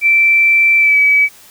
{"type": "tone with pitch glide", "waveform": "sine", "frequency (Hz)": [2337, 2285], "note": ["D7", "D7"], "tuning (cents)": [-9, -48], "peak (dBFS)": -7, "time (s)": [0.01, 1.29], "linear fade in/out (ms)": 50, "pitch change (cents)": -39, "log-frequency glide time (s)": [0.78, 0.98], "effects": ["white hiss -42 dBFS RMS until 1.5 s"]}